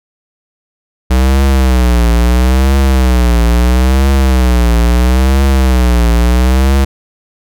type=tone with vibrato; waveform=square; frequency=62.8 Hz; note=B1; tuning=30 cents sharp; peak=-7 dBFS; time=1.1-6.85 s; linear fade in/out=10 ms; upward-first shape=triangle; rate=0.75 Hz; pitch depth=150 cents each way; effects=none